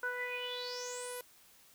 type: tone with low-pass filter sweep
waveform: sawtooth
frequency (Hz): 493.9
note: B4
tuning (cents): 0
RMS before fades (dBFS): -40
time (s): 0.03-1.21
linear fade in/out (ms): 2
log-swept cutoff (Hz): 1400 to 12000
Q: 9.7
effects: white hiss -62 dBFS RMS until 1.74 s